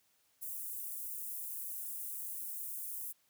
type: high-pass noise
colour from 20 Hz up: white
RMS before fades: -42 dBFS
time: 0.41-3.13 s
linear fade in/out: 20 ms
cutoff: 9500 Hz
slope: 24 dB/octave
effects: white hiss -73 dBFS RMS until 3.29 s + high-pass 60 Hz 12 dB/octave